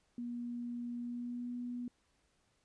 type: tone with pitch glide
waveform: sine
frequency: 240 to 243.9 Hz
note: B3 to B3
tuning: -49 to -21 cents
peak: -38 dBFS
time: 0.18-1.88 s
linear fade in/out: 2 ms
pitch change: +28 cents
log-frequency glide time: 0.99-1.54 s
effects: pink hiss -75 dBFS RMS until 2.64 s + resampled to 22050 Hz